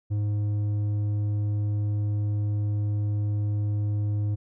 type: tone with low-pass filter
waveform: square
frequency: 103.83 Hz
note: G#2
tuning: in tune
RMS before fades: -26 dBFS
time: 0.1-4.36 s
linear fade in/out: 20 ms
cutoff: 240 Hz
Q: 0.56
effects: none